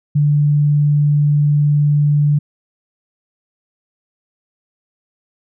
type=tone; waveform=sine; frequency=146.83 Hz; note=D3; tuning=in tune; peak=-10 dBFS; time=0.15-2.39 s; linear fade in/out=10 ms; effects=none